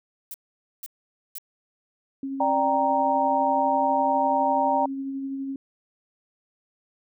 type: noise bursts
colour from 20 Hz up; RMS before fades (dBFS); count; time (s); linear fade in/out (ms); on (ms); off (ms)
violet; -36; 3; 0.31-1.383; 0; 31; 490
type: tone with tremolo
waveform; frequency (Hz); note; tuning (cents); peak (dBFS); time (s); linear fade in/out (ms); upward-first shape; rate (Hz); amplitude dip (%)
sine; 271.5; C#4; -36; -27; 2.23-5.56; 2; sine; 12; 25
type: chord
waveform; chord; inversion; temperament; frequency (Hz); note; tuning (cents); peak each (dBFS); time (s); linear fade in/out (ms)
sine; G minor; second; equal; 587.3 / 784 / 932.3; D5 / G5 / Bb5; 0 / 0 / 0; -26 / -24 / -23; 2.4-4.86; 5
effects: none